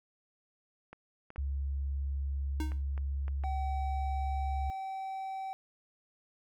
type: clicks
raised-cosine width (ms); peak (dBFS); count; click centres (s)
0.5; -32; 7; 0.93 / 1.304 / 1.36 / 2.719 / 2.978 / 3.281 / 3.437
type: tone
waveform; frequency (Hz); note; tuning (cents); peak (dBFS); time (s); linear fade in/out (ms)
sine; 69.1; C#2; -5; -31; 1.38-4.7; 0
type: tone with exponential decay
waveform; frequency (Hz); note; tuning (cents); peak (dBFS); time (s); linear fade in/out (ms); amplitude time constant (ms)
square; 310; D#4; -6; -33; 2.6-2.82; 2; 46
type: tone with pitch glide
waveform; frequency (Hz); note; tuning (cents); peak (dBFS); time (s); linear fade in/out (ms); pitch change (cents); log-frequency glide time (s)
triangle; 764 to 769.3; G5 to G5; -45 to -33; -34; 3.44-5.53; 0; +12; 3.66-4.54
effects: none